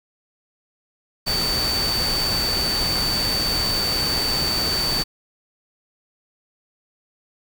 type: tone in noise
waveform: sine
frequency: 4561 Hz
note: C#8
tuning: 49 cents sharp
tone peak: -21 dBFS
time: 1.26-5.04 s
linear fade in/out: 20 ms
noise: pink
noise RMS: -26 dBFS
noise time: 1.26-5.04 s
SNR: +2 dB
effects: none